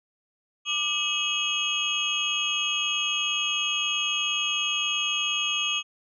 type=tone cluster; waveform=sine; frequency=1191 / 2558 / 2915 / 3266 / 6530 Hz; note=D6 / D#7 / F#7 / G#7 / G#8; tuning=+24 / +47 / -26 / -30 / -30 cents; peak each=-35 / -29 / -29 / -29 / -35 dBFS; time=0.65-5.83 s; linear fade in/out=50 ms; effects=none